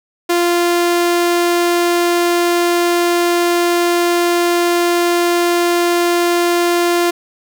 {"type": "tone", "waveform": "sawtooth", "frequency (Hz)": 347.2, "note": "F4", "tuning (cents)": -10, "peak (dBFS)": -8, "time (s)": [0.29, 7.11], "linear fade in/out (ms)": 10, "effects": []}